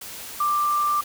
sine tone in noise, 1182 Hz, D6, 11 cents sharp, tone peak -19 dBFS, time 0.4-1.01 s, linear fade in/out 5 ms, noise white, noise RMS -37 dBFS, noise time 0.01-1.04 s, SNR +15 dB, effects none

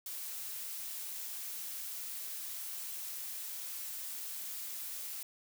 blue noise, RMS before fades -42 dBFS, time 0.06-5.23 s, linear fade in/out 2 ms, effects none

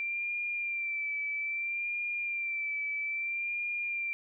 sine tone with vibrato, 2358 Hz, D7, 6 cents sharp, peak -31 dBFS, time 0-4.13 s, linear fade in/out 0 ms, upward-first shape sine, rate 0.61 Hz, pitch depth 39 cents each way, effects none

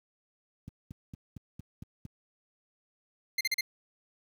click train, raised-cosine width 5 ms, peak -29 dBFS, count 7, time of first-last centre 0.68-2.053 s, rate 4.37 Hz
25% pulse tone bursts, 2093 Hz, C7, in tune, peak -23 dBFS, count 4, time 3.38-3.61 s, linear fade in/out 5 ms, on 29 ms, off 38 ms
effects high-pass 80 Hz 12 dB/octave + 10-bit

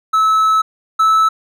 triangle tone pair in turn, 1300 / 1307.5 Hz, E6 / E6, -24 / -15 cents, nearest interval unison, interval 9 cents, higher second, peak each -8 / -7 dBFS, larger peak second, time 0.13-0.62 / 0.99-1.29 s, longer first, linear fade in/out 10 ms, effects none

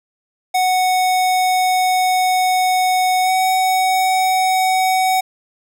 square tone with pitch glide, 740 to 749.9 Hz, F#5 to F#5, 0 to +23 cents, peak -14 dBFS, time 0.54-5.21 s, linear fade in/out 10 ms, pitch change +23 cents, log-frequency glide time 3.23-3.31 s, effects none

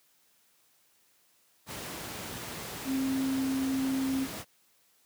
sine tone in noise, 266.2 Hz, C4, 30 cents sharp, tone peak -27 dBFS, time 2.85-4.28 s, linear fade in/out 50 ms, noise pink, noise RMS -39 dBFS, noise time 1.66-4.45 s, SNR +9 dB, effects white hiss -67 dBFS RMS until 5.05 s + high-pass 100 Hz 12 dB/octave

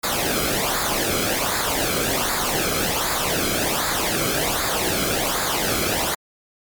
pink noise with flanger, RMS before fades -22 dBFS, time 0.03-6.15 s, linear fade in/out 10 ms, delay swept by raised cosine 0.34 to 1.11 ms, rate 1.3 Hz, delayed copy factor -0.7, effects MP3 96 kbps

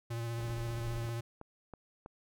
square tone with vibrato, 116.54 Hz, A#2, in tune, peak -36 dBFS, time 0.1-1.21 s, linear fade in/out 10 ms, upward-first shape triangle, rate 15 Hz, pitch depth 27 cents each way
brown noise with tremolo, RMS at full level -43 dBFS, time 0.38-1.07 s, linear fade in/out 0 ms, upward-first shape sine, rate 11 Hz, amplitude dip 30%
click train, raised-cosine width 1 ms, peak -32 dBFS, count 4, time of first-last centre 1.09-2.061 s, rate 3.09 Hz
effects none

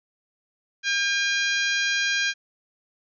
harmonic tone with a mistuned harmonic, 810 Hz, G#5, 43 cents flat, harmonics 2 / 3 / 4 / 5 / 6 / 7 / 8, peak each -24 / -28 / -30 / -32 / -34 / -35 / -36 dBFS, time 0.83-2.34 s, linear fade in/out 50 ms, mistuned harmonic 2, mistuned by -17 cents, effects none

